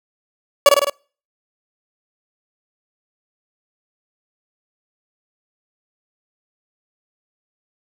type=tone with echo; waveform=30% pulse; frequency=568 Hz; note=C#5; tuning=42 cents sharp; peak=-3 dBFS; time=0.66-0.69 s; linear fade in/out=2 ms; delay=52 ms; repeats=4; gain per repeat=-3 dB; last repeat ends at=0.898 s; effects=noise-tail reverb RT60 0.4 s tail -26 dB re dry